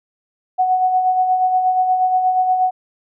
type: tone with tremolo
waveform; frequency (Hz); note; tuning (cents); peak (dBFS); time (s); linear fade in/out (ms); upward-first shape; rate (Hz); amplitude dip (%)
sine; 741; F#5; +2; -11; 0.58-2.71; 20; sine; 8.4; 45
effects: none